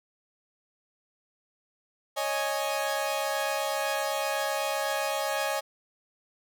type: chord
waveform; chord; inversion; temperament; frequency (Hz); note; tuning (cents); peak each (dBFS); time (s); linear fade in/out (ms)
sawtooth; C# suspended second; none; equal; 554.4 / 622.3 / 830.6; C#5 / D#5 / G#5; 0 / 0 / 0; -28; 2.16-5.61; 20
effects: none